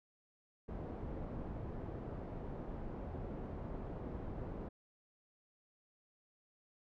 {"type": "low-pass noise", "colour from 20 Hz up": "pink", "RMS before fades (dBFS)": -44, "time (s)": [0.68, 4.69], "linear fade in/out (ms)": 10, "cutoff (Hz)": 650, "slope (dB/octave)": 12, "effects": []}